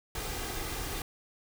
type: noise with comb filter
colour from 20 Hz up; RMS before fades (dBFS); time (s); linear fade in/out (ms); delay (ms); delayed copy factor
pink; -36; 0.15-1.02; 2; 2.5; +0.5
effects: none